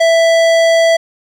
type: tone with hard clipping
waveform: sine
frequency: 661 Hz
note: E5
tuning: 5 cents sharp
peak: -9 dBFS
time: 0-0.97 s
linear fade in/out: 10 ms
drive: 16 dB
effects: none